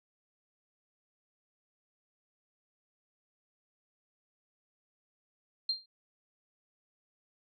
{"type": "tone with exponential decay", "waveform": "sine", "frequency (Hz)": 4186, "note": "C8", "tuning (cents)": 0, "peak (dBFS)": -25, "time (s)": [5.69, 5.86], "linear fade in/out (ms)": 5, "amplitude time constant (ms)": 36, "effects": []}